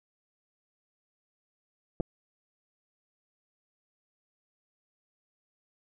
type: clicks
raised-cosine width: 2 ms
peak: -18 dBFS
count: 2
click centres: 2.001 / 2.007 s
effects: none